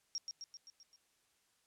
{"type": "tone with echo", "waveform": "sine", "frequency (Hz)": 5588, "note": "F8", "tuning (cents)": 0, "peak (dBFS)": -36, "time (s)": [0.15, 0.18], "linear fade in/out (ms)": 0, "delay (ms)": 130, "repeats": 6, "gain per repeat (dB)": -4, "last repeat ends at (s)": 0.96, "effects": ["white hiss -75 dBFS RMS until 1.66 s", "low-pass 10000 Hz 12 dB/octave"]}